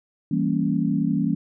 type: chord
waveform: sine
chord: E diminished seventh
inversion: none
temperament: equal with one note detuned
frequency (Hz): 164.81 / 196 / 231.2 / 277.2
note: E3 / G3 / Bb3 / Db4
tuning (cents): 0 / 0 / -14 / 0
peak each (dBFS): -25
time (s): 0.31-1.35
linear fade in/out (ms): 5
effects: none